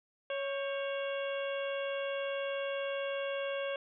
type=harmonic tone with a mistuned harmonic; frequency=554.4 Hz; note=C#5; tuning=in tune; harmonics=1 / 2 / 3 / 4 / 5 / 6; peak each=-34 / -45 / -44 / -48 / -44 / -48 dBFS; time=0.3-3.76 s; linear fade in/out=2 ms; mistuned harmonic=3; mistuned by=-73 cents; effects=none